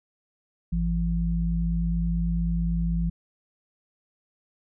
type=tone pair together; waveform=sine; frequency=53.29 / 169.2 Hz; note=G#1 / E3; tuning=+45 / +45 cents; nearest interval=octave + minor sixth; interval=2000 cents; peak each=-25 dBFS; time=0.72-3.1 s; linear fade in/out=10 ms; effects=none